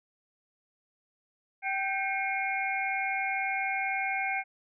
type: tone cluster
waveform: sine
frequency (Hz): 775 / 1564 / 2167 / 2391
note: G5 / G6 / C#7 / D7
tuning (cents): -20 / -4 / -40 / +30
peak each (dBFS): -32 / -36 / -32 / -36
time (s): 1.62-4.44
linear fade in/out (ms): 50
effects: none